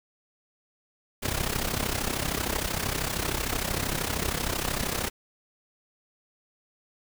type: noise with amplitude modulation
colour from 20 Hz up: pink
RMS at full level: -26 dBFS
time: 1.22-5.1 s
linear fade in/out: 20 ms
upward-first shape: sine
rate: 33 Hz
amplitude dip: 75%
effects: none